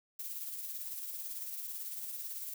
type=noise with tremolo; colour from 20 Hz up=violet; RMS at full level=-40 dBFS; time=0.19-2.54 s; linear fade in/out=5 ms; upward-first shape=sine; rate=18 Hz; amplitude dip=40%; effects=none